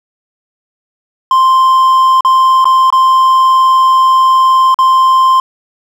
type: tone with dropouts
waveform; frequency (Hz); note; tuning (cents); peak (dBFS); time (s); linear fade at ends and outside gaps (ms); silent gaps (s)
triangle; 1046.5; C6; 0; -3; 1.31-5.4; 2; 2.208-2.248 / 2.644-2.654 / 2.903-2.925 / 4.744-4.788
effects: none